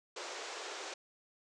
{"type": "band-pass noise", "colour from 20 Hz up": "pink", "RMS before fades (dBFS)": -44, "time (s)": [0.16, 0.94], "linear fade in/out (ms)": 5, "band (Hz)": [360, 7600], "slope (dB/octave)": 48, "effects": []}